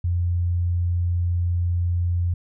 sine tone, 87.4 Hz, F2, 2 cents sharp, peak -19 dBFS, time 0.04-2.34 s, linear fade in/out 5 ms, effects none

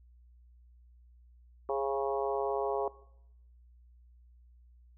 harmonic tone with a mistuned harmonic, 137.5 Hz, C#3, 14 cents flat, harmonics 3 / 4 / 5 / 6 / 7 / 8, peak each -33 / -35 / -37 / -39 / -40 / -41 dBFS, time 1.69-2.88 s, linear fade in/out 2 ms, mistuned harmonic 4, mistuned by -18 cents, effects noise-tail reverb RT60 0.8 s tail -19 dB re dry + added 60 Hz sine -56 dBFS peak until 4.97 s

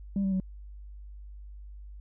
sine tone with pitch steps, 197.6 / 192.64 / 187.81 Hz, G3 / G3 / F#3, +14 / -30 / +26 cents, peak -23 dBFS, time 0.16-0.4 s, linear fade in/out 2 ms, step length 80 ms, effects tanh soft clip ceiling -23 dBFS + added 50 Hz sine -42 dBFS peak until 2 s

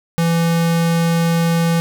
square tone, 167.3 Hz, E3, 26 cents sharp, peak -14 dBFS, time 0.18-1.8 s, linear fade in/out 0 ms, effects none

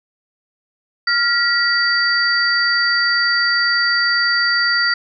sine tone cluster, 1396 / 1922 / 4644 Hz, F6 / B6 / D8, -1 / -48 / -20 cents, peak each -18 dBFS, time 1.07-4.94 s, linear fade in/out 5 ms, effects none

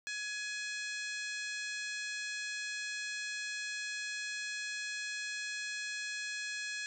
harmonic tone with a mistuned harmonic, 840 Hz, G#5, 19 cents sharp, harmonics 2 / 3 / 4 / 5 / 6 / 7 / 8 / 9 / 10, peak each -40 / -43 / -49 / -46 / -52 / -50 / -52 / -51 / -57 dBFS, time 0.07-6.86 s, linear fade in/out 0 ms, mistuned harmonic 6, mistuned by +41 cents, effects none

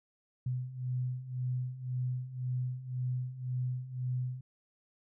sine beating tone pair, 125 / 126.9 Hz, B2 / B2, +21 / +47 cents, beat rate 1.9 Hz, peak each -38 / -34 dBFS, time 0.46-4.41 s, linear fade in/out 5 ms, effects none

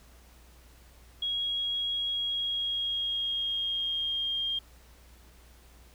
sine tone with pitch glide, 3302 to 3215 Hz, G#7 to G7, -11 to +43 cents, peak -28 dBFS, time 1.22-4.59 s, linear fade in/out 5 ms, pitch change -46 cents, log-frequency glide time 2.18-4.39 s, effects added 60 Hz sine -54 dBFS peak until 5.94 s + pink hiss -59 dBFS RMS until 5.94 s

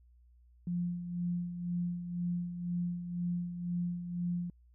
sine tone with tremolo, 175.1 Hz, F3, 5 cents sharp, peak -30 dBFS, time 0.67-4.5 s, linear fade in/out 2 ms, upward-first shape sine, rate 2 Hz, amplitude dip 60%, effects added 60 Hz sine -59 dBFS peak until 4.74 s

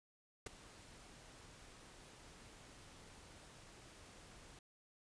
pink noise with ADSR envelope, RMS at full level -42 dBFS, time 0.46-4.59 s, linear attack 6 ms, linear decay 12 ms, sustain -17 dB, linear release 3 ms, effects resampled to 22050 Hz

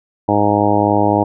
harmonic tone, 103.4 Hz, G#2, 7 cents flat, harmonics 1 / 2 / 3 / 4 / 5 / 6 / 7 / 8 / 9, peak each -21 / -21 / -17 / -22 / -21 / -20 / -21 / -18 / -21 dBFS, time 0.28-1.24 s, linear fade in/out 10 ms, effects none

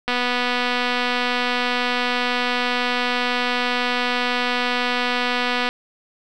click train, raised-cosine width 0.3 ms, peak -6 dBFS, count 1381, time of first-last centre 0.08-5.69 s, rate 246 Hz, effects none

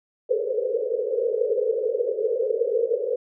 pink band-pass noise, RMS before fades -24 dBFS, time 0.29-3.16 s, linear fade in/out 10 ms, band 430 to 520 Hz, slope 96 dB/octave, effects none

